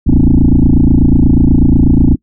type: tone with frequency modulation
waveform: sine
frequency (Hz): 117.9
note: A#2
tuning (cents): +20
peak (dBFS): -3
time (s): 0.06-2.16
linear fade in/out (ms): 20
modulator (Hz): 28.2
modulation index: 6.4
effects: noise-tail reverb RT60 0.1 s tail -26 dB re dry + tanh soft clip ceiling 0 dBFS